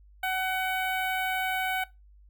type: tone with notch filter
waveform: 15% pulse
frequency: 751 Hz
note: F#5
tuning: 26 cents sharp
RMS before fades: -29 dBFS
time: 0.23-1.84 s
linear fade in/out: 5 ms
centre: 6100 Hz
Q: 0.52
effects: noise-tail reverb RT60 0.2 s tail -19 dB re dry + added 50 Hz sine -52 dBFS peak until 2.29 s